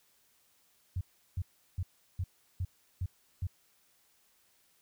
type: tone bursts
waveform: sine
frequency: 91 Hz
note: F#2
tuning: 28 cents flat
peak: -30 dBFS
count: 7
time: 0.96-3.47 s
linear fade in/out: 5 ms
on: 50 ms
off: 360 ms
effects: white hiss -69 dBFS RMS until 4.81 s